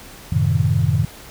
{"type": "chord", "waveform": "sine", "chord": "F# diminished seventh", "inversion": "none", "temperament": "equal", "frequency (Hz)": [92.5, 110, 130.81, 155.56], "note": ["F#2", "A2", "C3", "Eb3"], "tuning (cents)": [0, 0, 0, 0], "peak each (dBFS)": -20, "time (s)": [0.32, 1.05], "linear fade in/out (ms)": 5, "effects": ["pink hiss -40 dBFS RMS until 1.3 s"]}